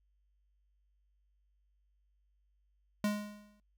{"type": "tone with exponential decay", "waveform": "square", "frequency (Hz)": 207.9, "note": "G#3", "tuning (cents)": 2, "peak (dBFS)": -28, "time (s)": [3.04, 3.6], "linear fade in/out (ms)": 2, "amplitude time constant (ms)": 120, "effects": ["noise-tail reverb RT60 0.1 s tail -20 dB re dry", "added 50 Hz sine -70 dBFS peak until 3.77 s"]}